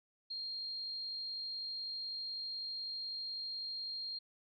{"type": "tone", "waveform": "sine", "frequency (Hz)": 4216, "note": "C8", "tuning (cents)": 12, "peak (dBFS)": -39, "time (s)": [0.3, 4.19], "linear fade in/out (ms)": 10, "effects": []}